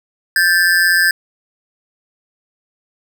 square ring-modulated tone, 1661.2 Hz, G#6, in tune, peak -8 dBFS, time 0.36-1.11 s, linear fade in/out 2 ms, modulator 88.1 Hz, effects none

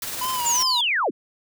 white noise with tremolo, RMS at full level -29 dBFS, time 0.02-0.63 s, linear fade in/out 2 ms, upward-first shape sine, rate 19 Hz, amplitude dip 35%
square tone with vibrato, 988 Hz, B5, in tune, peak -25 dBFS, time 0.21-0.81 s, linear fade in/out 5 ms, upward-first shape sine, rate 2.8 Hz, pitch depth 82 cents each way
sine linear sweep, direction down, 7320 to 166.4 Hz, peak -19 dBFS, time 0.45-1.11 s, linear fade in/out 20 ms
effects none

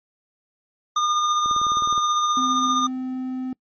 square tone with tremolo, 1214 Hz, D#6, 43 cents flat, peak -18 dBFS, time 0.96-2.87 s, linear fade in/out 5 ms, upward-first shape sine, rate 15 Hz, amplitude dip 30%
click train, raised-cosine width 2 ms, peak -24 dBFS, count 11, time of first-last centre 1.46-1.978 s, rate 19.3 Hz
triangle tone, 257.4 Hz, C4, 28 cents flat, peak -23 dBFS, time 2.37-3.53 s, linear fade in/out 2 ms
effects noise-tail reverb RT60 0.1 s tail -26 dB re dry + MP3 32 kbps

